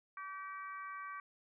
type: harmonic tone with a mistuned harmonic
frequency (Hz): 383.4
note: G4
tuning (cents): -38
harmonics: 3 / 4 / 5 / 6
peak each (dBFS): -44 / -50 / -54 / -55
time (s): 0.17-1.2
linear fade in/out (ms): 2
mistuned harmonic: 4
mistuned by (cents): +17
effects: none